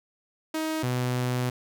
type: tone pair in turn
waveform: sawtooth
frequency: 315.7 / 125.04 Hz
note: D#4 / B2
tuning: +25 / +22 cents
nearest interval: octave + major third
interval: 1603 cents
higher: first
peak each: -23 / -21 dBFS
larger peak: second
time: 0.54-0.83 / 0.83-1.5 s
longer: second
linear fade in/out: 5 ms
effects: none